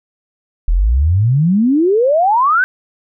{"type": "exponential sweep", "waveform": "sine", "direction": "up", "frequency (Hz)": [38.2, 1568], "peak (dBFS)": -9, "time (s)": [0.68, 2.64], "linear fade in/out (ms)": 0, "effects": []}